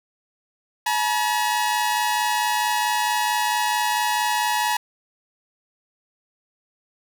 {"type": "tone pair together", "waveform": "sawtooth", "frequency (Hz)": [853.5, 958], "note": ["G#5", "A#5"], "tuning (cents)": [47, 47], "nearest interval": "major second", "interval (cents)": 200, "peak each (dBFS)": -19, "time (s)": [0.86, 4.77], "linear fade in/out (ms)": 5, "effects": []}